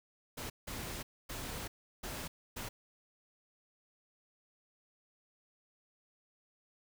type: noise bursts at uneven times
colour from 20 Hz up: pink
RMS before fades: -42 dBFS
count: 5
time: 0.37-0.5 / 0.67-1.03 / 1.29-1.68 / 2.03-2.28 / 2.56-2.69 s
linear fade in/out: 10 ms
effects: none